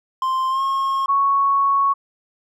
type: tone with pitch glide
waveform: triangle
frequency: 1046.5 to 1082.2 Hz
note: C6 to C#6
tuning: 0 to -42 cents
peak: -16 dBFS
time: 0.22-1.06 s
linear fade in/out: 2 ms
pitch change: +58 cents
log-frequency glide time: 0.49-0.62 s
type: tone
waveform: sine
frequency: 1108.7 Hz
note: C#6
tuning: in tune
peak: -14 dBFS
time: 1.08-1.94 s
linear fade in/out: 20 ms
effects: none